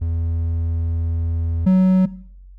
triangle tone pair in turn, 83.1 / 186.55 Hz, E2 / F#3, +15 / +14 cents, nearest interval octave + major second, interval 1399 cents, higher second, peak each -17 / -8 dBFS, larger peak second, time 0.01-1.66 / 1.66-2.06 s, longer first, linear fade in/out 10 ms, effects noise-tail reverb RT60 0.6 s tail -19 dB re dry + added 46 Hz sine -39 dBFS peak until 2.58 s

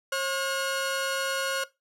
sawtooth tone pair together, 540 / 1436.2 Hz, C#5 / F6, -45 / +48 cents, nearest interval octave + perfect fourth, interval 1693 cents, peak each -25 dBFS, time 0.12-1.64 s, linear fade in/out 5 ms, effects noise-tail reverb RT60 0.2 s tail -18 dB re dry + low-pass 12000 Hz 12 dB/octave

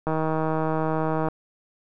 click train, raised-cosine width 1 ms, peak -12 dBFS, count 193, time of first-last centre 0.07-1.285 s, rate 158 Hz, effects none

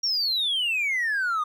triangle exponential sweep, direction down, 5670 to 1200 Hz, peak -20 dBFS, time 0.03-1.44 s, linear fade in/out 10 ms, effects tanh soft clip ceiling -18 dBFS

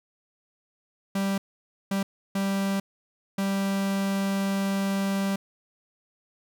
45% pulse tone bursts at uneven times, 196 Hz, G3, in tune, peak -24 dBFS, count 4, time 1.15-1.38 / 1.91-2.03 / 2.35-2.8 / 3.38-5.36 s, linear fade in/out 5 ms, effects none

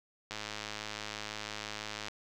click train, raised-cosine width 0.2 ms, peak -21 dBFS, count 189, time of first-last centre 0.31-2.084 s, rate 106 Hz, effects none

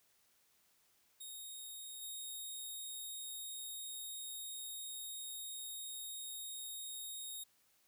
10% pulse tone with level steps, 3729 Hz, A#7, in tune, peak -39 / -36 dBFS, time 1.2-7.44 s, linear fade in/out 10 ms, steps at 2.01 s, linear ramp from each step 20 ms, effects white hiss -73 dBFS RMS until 7.87 s

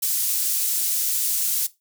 pink high-pass noise, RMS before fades -23 dBFS, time 0.02-1.67 s, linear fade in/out 10 ms, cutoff 8400 Hz, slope 12 dB/octave, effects noise-tail reverb RT60 0.2 s tail -17 dB re dry

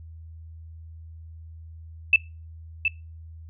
sine tone with echo, 2637 Hz, E7, in tune, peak -12 dBFS, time 2.13-2.16 s, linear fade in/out 2 ms, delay 720 ms, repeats 1, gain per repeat -7 dB, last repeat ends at 2.88 s, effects noise-tail reverb RT60 0.3 s tail -23 dB re dry + added 81 Hz sine -40 dBFS peak until 3.49 s

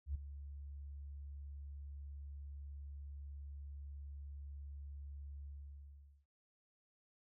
sine tone with ADSR envelope, 70.8 Hz, C#2, 37 cents sharp, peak -34 dBFS, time 0.06-6.26 s, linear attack 90 ms, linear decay 7 ms, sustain -12 dB, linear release 800 ms, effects none

